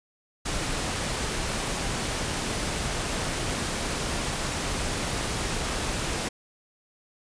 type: noise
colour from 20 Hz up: pink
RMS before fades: -29 dBFS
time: 0.45-6.29 s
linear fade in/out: 10 ms
effects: resampled to 22050 Hz